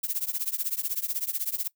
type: noise with tremolo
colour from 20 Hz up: violet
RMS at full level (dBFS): -26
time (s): 0.03-1.68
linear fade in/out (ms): 10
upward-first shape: triangle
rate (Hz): 16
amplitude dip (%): 100
effects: noise-tail reverb RT60 0.1 s tail -21 dB re dry